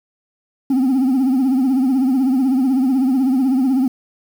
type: tone with vibrato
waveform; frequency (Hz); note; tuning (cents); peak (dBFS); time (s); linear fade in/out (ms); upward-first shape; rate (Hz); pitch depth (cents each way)
sine; 261.6; C4; 0; -10; 0.7-3.88; 5; triangle; 16; 120
effects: tanh soft clip ceiling -12 dBFS + 7-bit